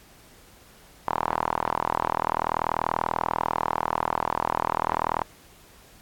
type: tone with band-pass filter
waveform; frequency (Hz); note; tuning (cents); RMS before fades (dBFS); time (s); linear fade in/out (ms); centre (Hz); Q
sawtooth; 40.39; E1; -35; -27; 1.07-5.24; 0; 960; 4.6
effects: pink hiss -53 dBFS RMS until 6.01 s + AAC 64 kbps